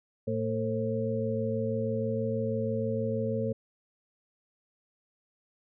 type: harmonic tone with a mistuned harmonic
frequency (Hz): 112.6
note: A2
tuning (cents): +40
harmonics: 1 / 2 / 4 / 5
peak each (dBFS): -33 / -33 / -33 / -33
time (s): 0.27-3.53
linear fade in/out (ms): 10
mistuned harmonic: 5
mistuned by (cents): -83
effects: none